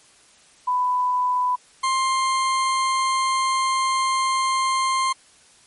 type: tone pair in turn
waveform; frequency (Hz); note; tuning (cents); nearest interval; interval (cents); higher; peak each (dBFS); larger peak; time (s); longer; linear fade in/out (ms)
sine / 40% pulse; 996 / 1055; B5 / C6; +14 / +14; minor second; 100; second; -18; neither; 0.67-1.56 / 1.83-5.13; second; 10
effects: white hiss -53 dBFS RMS until 5.66 s + MP3 48 kbps